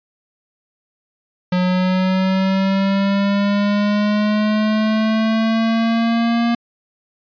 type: linear sweep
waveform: square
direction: up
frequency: 180.7 to 235.3 Hz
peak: -15 dBFS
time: 1.52-6.55 s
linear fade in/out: 5 ms
effects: resampled to 11025 Hz